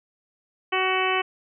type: harmonic tone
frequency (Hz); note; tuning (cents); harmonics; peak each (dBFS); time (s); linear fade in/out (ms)
374.9; F#4; +23; 1 / 2 / 3 / 4 / 5 / 6 / 7 / 8; -27 / -28 / -27 / -33 / -31 / -29 / -29 / -31; 0.72-1.22; 10
effects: none